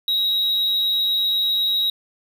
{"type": "tone with amplitude modulation", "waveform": "triangle", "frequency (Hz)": 3823, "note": "A#7", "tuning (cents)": 43, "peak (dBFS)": -14, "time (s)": [0.08, 1.9], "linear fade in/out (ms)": 2, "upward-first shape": "sine", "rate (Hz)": 194, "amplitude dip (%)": 45, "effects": []}